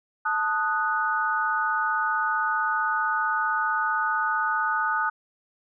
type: chord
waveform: sine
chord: D# diminished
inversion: second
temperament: equal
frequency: 880 / 1244.5 / 1480 Hz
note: A5 / D#6 / F#6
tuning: 0 / 0 / 0 cents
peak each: -28 / -26 / -26 dBFS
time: 0.25-5.1 s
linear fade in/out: 10 ms
effects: none